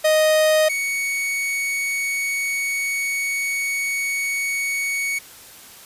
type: tone pair in turn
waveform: 45% pulse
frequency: 622.3 / 2229 Hz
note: D#5 / C#7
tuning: 0 / +9 cents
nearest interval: octave + minor seventh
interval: 2209 cents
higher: second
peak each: -14 / -21 dBFS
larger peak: first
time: 0.04-0.69 / 0.69-5.19 s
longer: second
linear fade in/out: 10 ms
effects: white hiss -43 dBFS RMS until 5.85 s + resampled to 32000 Hz